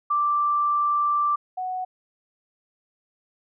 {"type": "tone pair in turn", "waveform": "sine", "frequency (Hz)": [1174.7, 740], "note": ["D6", "F#5"], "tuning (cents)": [0, 0], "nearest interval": "minor sixth", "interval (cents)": 800, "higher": "first", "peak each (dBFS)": [-19, -26], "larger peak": "first", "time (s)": [[0.1, 1.36], [1.57, 1.85]], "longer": "first", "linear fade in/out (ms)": 10, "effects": []}